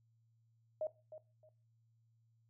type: tone with echo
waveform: sine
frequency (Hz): 622.3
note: D#5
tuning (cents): 0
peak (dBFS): -35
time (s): 0.81-0.87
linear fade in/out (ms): 2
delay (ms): 310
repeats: 2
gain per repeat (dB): -13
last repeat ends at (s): 1.49
effects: noise-tail reverb RT60 0.3 s tail -17 dB re dry + added 114 Hz sine -70 dBFS peak until 2.49 s